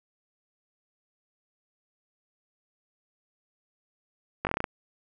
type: slowing click train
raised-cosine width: 0.5 ms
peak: -12 dBFS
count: 8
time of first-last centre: 4.45-4.642 s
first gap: 19 ms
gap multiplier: 1.12
effects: none